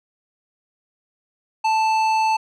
sine tone with tanh clipping, 880 Hz, A5, in tune, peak -18 dBFS, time 1.64-2.37 s, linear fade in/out 10 ms, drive 13 dB, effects none

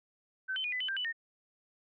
sine tone with pitch steps, 1533 / 3071 / 2451 / 2003 / 3019 / 1580 / 2977 / 1838 Hz, G6 / G7 / D#7 / B6 / F#7 / G6 / F#7 / A#6, -39 / -36 / -27 / +24 / +34 / +13 / +10 / -25 cents, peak -32 dBFS, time 0.48-1.128 s, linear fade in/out 20 ms, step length 81 ms, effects none

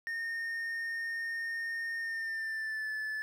triangle tone with pitch glide, 1834 to 1739.1 Hz, A#6 to A6, -29 to -21 cents, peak -32 dBFS, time 0.07-3.22 s, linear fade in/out 0 ms, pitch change -92 cents, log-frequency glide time 1.99-2.91 s, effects none

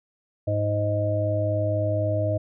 harmonic tone, 103.83 Hz, G#2, in tune, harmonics 1 / 3 / 5 / 6, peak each -24 / -32 / -33 / -25 dBFS, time 0.47-2.38 s, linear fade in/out 10 ms, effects none

